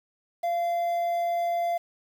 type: tone with quantisation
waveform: triangle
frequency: 689 Hz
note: F5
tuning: 24 cents flat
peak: -22 dBFS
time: 0.43-1.78 s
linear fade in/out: 10 ms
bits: 8
effects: none